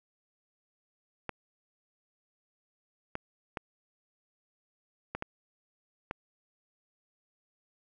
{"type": "clicks", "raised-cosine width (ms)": 0.5, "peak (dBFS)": -19, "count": 6, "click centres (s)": [1.293, 3.154, 3.572, 5.15, 5.224, 6.111], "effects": []}